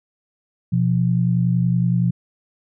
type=tone pair together; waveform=sine; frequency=123.9 / 174.61 Hz; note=B2 / F3; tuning=+6 / 0 cents; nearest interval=tritone; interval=594 cents; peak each=-18 dBFS; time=0.72-2.11 s; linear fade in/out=10 ms; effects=none